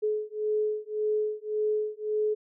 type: beating tone pair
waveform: sine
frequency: 425.5 / 427.3 Hz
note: G#4 / G#4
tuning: +42 / +49 cents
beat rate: 1.8 Hz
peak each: -29 dBFS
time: 0.02-2.35 s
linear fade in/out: 20 ms
effects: none